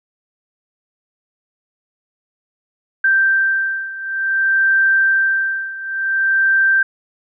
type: beating tone pair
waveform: sine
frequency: 1568 / 1568.55 Hz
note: G6 / G6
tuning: 0 / +1 cents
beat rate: 0.55 Hz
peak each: -15 / -18 dBFS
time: 3.04-6.83 s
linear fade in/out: 5 ms
effects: none